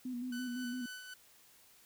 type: tone with vibrato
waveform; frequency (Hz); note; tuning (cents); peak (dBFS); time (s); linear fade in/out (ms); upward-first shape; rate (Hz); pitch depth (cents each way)
sine; 247.5; B3; +4; -37; 0.05-0.86; 5; square; 5.9; 41
type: tone with tremolo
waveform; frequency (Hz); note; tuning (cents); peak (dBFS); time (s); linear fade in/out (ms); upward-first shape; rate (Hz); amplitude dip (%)
sawtooth; 1500; F#6; +23; -40; 0.32-1.14; 5; sine; 3.8; 45
effects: white hiss -63 dBFS RMS until 1.85 s